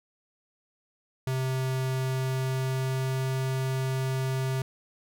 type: tone with pitch glide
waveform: square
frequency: 130.81 to 131.72 Hz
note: C3 to C3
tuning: 0 to +12 cents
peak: -27 dBFS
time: 1.27-4.62 s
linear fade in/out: 2 ms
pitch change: +12 cents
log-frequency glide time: 1.88-3.34 s
effects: none